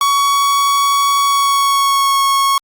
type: tone with pitch glide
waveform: 45% pulse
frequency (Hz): 1122 to 1099.5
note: C#6 to C#6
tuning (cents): +21 to -14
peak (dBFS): -11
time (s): 0.01-2.58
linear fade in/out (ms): 2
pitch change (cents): -35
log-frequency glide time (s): 1.22-2.22
effects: Opus 48 kbps